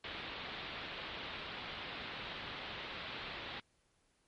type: low-pass noise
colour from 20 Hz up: white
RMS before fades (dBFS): -45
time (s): 0.04-3.6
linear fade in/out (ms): 2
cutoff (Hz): 3900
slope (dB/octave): 48
effects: pink hiss -75 dBFS RMS until 4.27 s + MP3 48 kbps